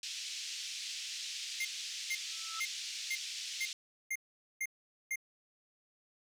white band-pass noise, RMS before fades -42 dBFS, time 0.03-3.73 s, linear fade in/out 2 ms, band 2500 to 6200 Hz, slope 24 dB/octave
square tone bursts, 2111 Hz, C7, 15 cents sharp, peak -34 dBFS, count 8, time 1.6-5.158 s, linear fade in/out 5 ms, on 51 ms, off 450 ms
sine tone with exponential growth, 1318.5 Hz, E6, in tune, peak -39 dBFS, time 2.18-2.6 s, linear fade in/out 2 ms, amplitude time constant 90 ms
effects none

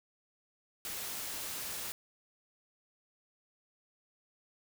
white noise, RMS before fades -40 dBFS, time 0.85-1.92 s, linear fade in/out 0 ms, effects none

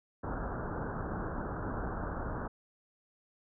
pink low-pass noise, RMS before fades -37 dBFS, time 0.23-2.48 s, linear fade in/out 10 ms, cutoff 1600 Hz, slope 96 dB/octave, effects none

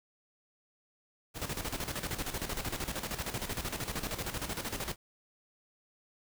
pink noise with tremolo, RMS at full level -35 dBFS, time 1.34-4.96 s, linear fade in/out 50 ms, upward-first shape square, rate 13 Hz, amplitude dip 65%, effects none

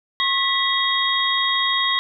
sine tone cluster, 1081 / 1964 / 3303 / 3736 Hz, C#6 / B6 / G#7 / A#7, -44 / -10 / -10 / +3 cents, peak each -23 dBFS, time 0.2-1.99 s, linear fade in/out 0 ms, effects none

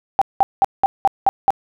sine tone bursts, 784 Hz, G5, in tune, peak -9 dBFS, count 7, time 0.19-1.505 s, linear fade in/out 0 ms, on 25 ms, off 190 ms, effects none

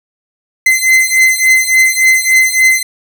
45% pulse beating tone pair, 2055 / 2058.5 Hz, C7 / C7, -32 / -29 cents, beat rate 3.5 Hz, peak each -10 dBFS, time 0.66-2.83 s, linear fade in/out 5 ms, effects none

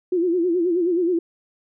sine tone with vibrato, 349.2 Hz, F4, in tune, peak -17 dBFS, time 0.12-1.19 s, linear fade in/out 5 ms, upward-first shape sine, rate 9.4 Hz, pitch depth 100 cents each way, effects none

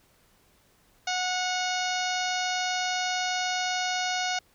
harmonic tone with a mistuned harmonic, 733 Hz, F#5, 16 cents flat, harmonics 1 / 2 / 3 / 4 / 5 / 6 / 7 / 8 / 9, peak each -30 / -33 / -35 / -36 / -37 / -38 / -38 / -39 / -40 dBFS, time 1.07-4.39 s, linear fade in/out 5 ms, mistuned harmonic 4, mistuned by -32 cents, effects pink hiss -63 dBFS RMS until 4.54 s

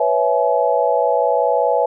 sine chord, C# minor seventh, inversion third, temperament equal with one note detuned, 493.9 / 554.4 / 659.3 / 847.6 Hz, B4 / C#5 / E5 / G#5, 0 / 0 / 0 / +35 cents, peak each -19 dBFS, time 0-1.86 s, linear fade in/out 5 ms, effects none

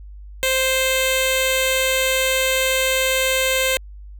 10% pulse tone with notch filter, 523.3 Hz, C5, in tune, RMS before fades -19 dBFS, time 0.43-3.77 s, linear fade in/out 0 ms, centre 1200 Hz, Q 1, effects added 50 Hz sine -35 dBFS peak until 4.19 s

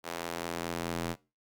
square tone with high-pass filter sweep, 42.35 Hz, E1, 48 cents sharp, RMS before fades -36 dBFS, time 0.03-1.16 s, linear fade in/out 50 ms, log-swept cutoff 520 to 170 Hz, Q 0.72, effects noise-tail reverb RT60 0.3 s tail -23 dB re dry + Opus 48 kbps

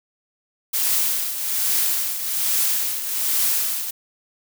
blue noise with tremolo, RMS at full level -19 dBFS, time 0.73-3.91 s, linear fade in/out 10 ms, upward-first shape triangle, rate 1.2 Hz, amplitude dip 65%, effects none

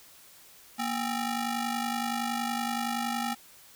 sawtooth ring-modulated tone, 523.3 Hz, C5, in tune, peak -22 dBFS, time 0.78-3.35 s, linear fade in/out 20 ms, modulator 287 Hz, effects white hiss -54 dBFS RMS until 3.75 s

